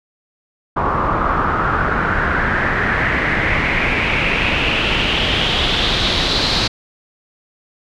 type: noise with low-pass filter sweep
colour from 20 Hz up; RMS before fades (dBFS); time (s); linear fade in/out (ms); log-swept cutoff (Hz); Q
pink; -17; 0.76-6.68; 10; 1100 to 4300; 4.4
effects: none